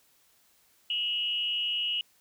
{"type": "tone with frequency modulation", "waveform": "sine", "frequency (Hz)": 2900, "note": "F#7", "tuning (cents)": -35, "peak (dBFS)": -27, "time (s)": [0.9, 2.01], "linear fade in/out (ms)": 2, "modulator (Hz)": 232, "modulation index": 0.54, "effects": ["white hiss -65 dBFS RMS until 2.2 s"]}